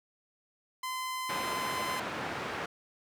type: tone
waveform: sawtooth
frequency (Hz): 1028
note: C6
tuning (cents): -31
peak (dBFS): -30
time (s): 0.83-2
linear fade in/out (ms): 5
type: band-pass noise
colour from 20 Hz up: white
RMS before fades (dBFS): -37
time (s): 1.29-2.66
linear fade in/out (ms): 5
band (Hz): 110 to 1600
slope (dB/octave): 12
effects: none